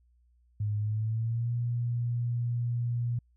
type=tone with pitch glide; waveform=sine; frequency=104.8 to 119.69 Hz; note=G#2 to A#2; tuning=+16 to +46 cents; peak=-27 dBFS; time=0.6-3.19 s; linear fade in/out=5 ms; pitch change=+230 cents; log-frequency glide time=0.78-1.53 s; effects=added 60 Hz sine -62 dBFS peak until 3.36 s